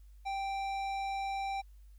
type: tone with low-pass filter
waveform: square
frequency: 784 Hz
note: G5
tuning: in tune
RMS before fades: -36 dBFS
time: 0.25-1.62 s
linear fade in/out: 20 ms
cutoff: 4500 Hz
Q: 0.64
effects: added 50 Hz sine -52 dBFS peak until 1.98 s + white hiss -75 dBFS RMS until 1.98 s